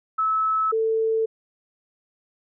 sine tone pair in turn, 1300 / 445.2 Hz, E6 / A4, -24 / +20 cents, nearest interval octave + perfect fifth, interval 1856 cents, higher first, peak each -19 dBFS, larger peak neither, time 0.18-0.72 / 0.72-1.26 s, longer neither, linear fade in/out 10 ms, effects none

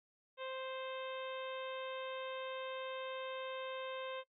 harmonic tone, 523.3 Hz, C5, in tune, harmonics 1 / 2 / 3 / 4 / 5 / 6 / 7, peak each -43 / -48 / -53 / -55 / -53 / -54 / -55 dBFS, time 0.37-4.24 s, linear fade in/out 50 ms, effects noise-tail reverb RT60 0.1 s tail -18 dB re dry

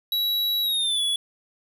square tone with pitch glide, 3900 to 3395 Hz, B7 to G#7, -23 to +37 cents, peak -22 dBFS, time 0.12-1.16 s, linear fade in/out 2 ms, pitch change -240 cents, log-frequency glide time 0.62-1.03 s, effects none

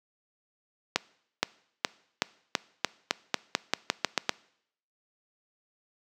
accelerating click train, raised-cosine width 0.2 ms, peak -5 dBFS, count 14, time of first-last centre 0.96-4.293 s, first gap 470 ms, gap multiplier 0.89, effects noise-tail reverb RT60 0.7 s tail -22 dB re dry + high-pass 200 Hz 12 dB/octave

